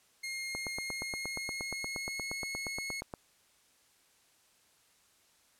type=tone with pitch glide; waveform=sawtooth; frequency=2137 to 2177 Hz; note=C7 to C#7; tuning=+36 to -32 cents; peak=-33 dBFS; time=0.23-3.01 s; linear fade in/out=10 ms; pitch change=+32 cents; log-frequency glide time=0.72-2.36 s
type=click train; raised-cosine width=1 ms; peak=-25 dBFS; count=23; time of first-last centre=0.55-3.138 s; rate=8.5 Hz
effects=white hiss -67 dBFS RMS until 5.59 s + low-pass 11000 Hz 12 dB/octave